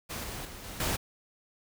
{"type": "noise with level steps", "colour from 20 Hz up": "pink", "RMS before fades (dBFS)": [-37, -39, -45, -42, -30], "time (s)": [0.09, 0.97], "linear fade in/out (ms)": 20, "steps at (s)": [0.24, 0.45, 0.64, 0.8], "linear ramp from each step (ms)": 2, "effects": []}